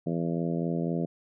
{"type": "harmonic tone", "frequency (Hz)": 84, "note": "E2", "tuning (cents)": 33, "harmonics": [2, 3, 4, 5, 6, 7, 8], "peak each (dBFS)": [-29, -33, -35, -37, -39, -40, -41], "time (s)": [0.06, 1.06], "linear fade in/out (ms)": 10, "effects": []}